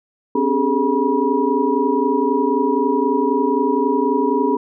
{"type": "tone cluster", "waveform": "sine", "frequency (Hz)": [258.9, 282.8, 399.3, 430.3, 966], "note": ["C4", "C#4", "G4", "A4", "B5"], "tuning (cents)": [-18, 35, 32, -39, -39], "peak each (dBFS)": -21, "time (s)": [0.35, 4.57], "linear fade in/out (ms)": 5, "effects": []}